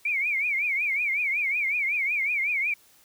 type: tone with vibrato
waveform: sine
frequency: 2283 Hz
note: D7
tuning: 50 cents flat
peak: -23 dBFS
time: 0.05-2.74 s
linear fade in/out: 5 ms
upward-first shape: triangle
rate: 5.4 Hz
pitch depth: 170 cents each way
effects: white hiss -58 dBFS RMS until 3.04 s